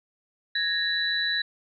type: tone cluster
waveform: sine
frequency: 1672 / 1837 / 3954 Hz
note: G#6 / A#6 / B7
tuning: +11 / -26 / +1 cents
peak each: -29 / -30 / -26 dBFS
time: 0.55-1.42 s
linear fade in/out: 5 ms
effects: none

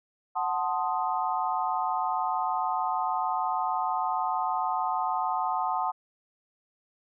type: chord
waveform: sine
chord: F# diminished seventh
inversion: none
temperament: equal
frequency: 740 / 880 / 1046.5 / 1244.5 Hz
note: F#5 / A5 / C6 / Eb6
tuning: 0 / 0 / 0 / 0 cents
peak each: -30 / -30 / -32 / -33 dBFS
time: 0.35-5.92 s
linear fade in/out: 20 ms
effects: none

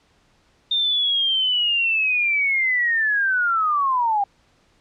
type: linear sweep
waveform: sine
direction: down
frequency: 3641 to 784 Hz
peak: -17 dBFS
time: 0.71-4.24 s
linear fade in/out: 5 ms
effects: pink hiss -60 dBFS RMS until 4.8 s + low-pass 6000 Hz 12 dB/octave

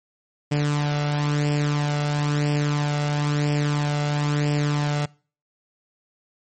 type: tone with flanger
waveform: sawtooth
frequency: 146.83 Hz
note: D3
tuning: in tune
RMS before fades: -22 dBFS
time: 0.51-5.06 s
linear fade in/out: 10 ms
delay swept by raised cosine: 0.38 to 1.48 ms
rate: 1 Hz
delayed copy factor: +0.5
effects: noise-tail reverb RT60 0.4 s tail -24 dB re dry + MP3 32 kbps

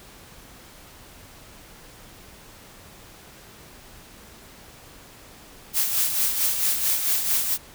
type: noise with tremolo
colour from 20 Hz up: blue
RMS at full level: -21 dBFS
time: 5.73-7.58 s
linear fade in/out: 50 ms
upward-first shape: sine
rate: 4.5 Hz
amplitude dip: 50%
effects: pink hiss -47 dBFS RMS until 7.74 s

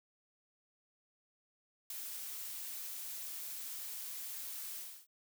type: noise with ADSR envelope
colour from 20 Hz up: blue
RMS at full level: -40 dBFS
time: 1.9-5.07 s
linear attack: 4 ms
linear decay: 6 ms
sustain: -4 dB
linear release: 310 ms
effects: none

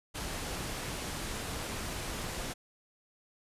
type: low-pass noise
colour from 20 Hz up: pink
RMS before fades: -38 dBFS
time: 0.14-2.54 s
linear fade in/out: 20 ms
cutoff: 12000 Hz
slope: 24 dB/octave
effects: resampled to 32000 Hz

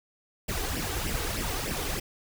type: noise with flanger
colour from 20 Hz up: pink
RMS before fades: -31 dBFS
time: 0.48-2 s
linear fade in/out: 10 ms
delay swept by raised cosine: 0.37 to 2.67 ms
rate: 3.3 Hz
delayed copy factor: +0.7
effects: none

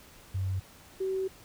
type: tone pair in turn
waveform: sine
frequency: 94.7 / 380.8 Hz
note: F#2 / F#4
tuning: +41 / +50 cents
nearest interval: 2 octaves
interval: 2409 cents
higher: second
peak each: -28 dBFS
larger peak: neither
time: 0.34-0.6 / 1-1.28 s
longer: second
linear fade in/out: 10 ms
effects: pink hiss -54 dBFS RMS until 1.44 s

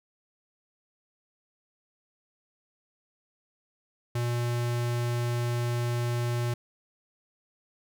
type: tone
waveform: square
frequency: 120 Hz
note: B2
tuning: 49 cents flat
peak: -27 dBFS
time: 4.15-6.54 s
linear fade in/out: 5 ms
effects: none

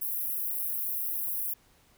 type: high-pass noise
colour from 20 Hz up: white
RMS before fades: -32 dBFS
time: 0.01-1.54 s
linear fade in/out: 10 ms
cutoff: 11000 Hz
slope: 48 dB/octave
effects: pink hiss -63 dBFS RMS until 1.97 s

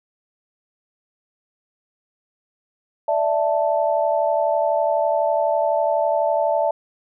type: chord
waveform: sine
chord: D suspended second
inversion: none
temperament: equal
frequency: 587.3 / 659.3 / 880 Hz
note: D5 / E5 / A5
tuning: 0 / 0 / 0 cents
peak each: -21 / -20 / -23 dBFS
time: 3.08-6.71 s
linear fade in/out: 5 ms
effects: none

